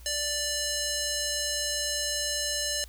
square tone with band-pass filter, 587.3 Hz, D5, in tune, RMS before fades -30 dBFS, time 0.06-2.84 s, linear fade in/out 0 ms, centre 6300 Hz, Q 1.3, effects added 60 Hz sine -45 dBFS peak until 2.88 s + white hiss -56 dBFS RMS until 2.88 s

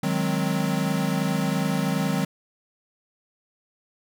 square chord, Ab dominant seventh, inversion second, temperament equal, 155.56 / 185 / 207.7 / 261.6 Hz, Eb3 / Gb3 / Ab3 / C4, 0 / 0 / 0 / 0 cents, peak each -28 / -27 / -30 / -30 dBFS, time 0.03-2.25 s, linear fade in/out 5 ms, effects none

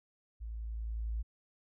sine tone with level ramp, 55.5 Hz, A1, 16 cents sharp, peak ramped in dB -39 to -32 dBFS, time 0.4-1.23 s, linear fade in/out 20 ms, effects none

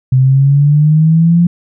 sine exponential sweep, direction up, 128.2 to 174.61 Hz, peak -5 dBFS, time 0.12-1.47 s, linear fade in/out 5 ms, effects none

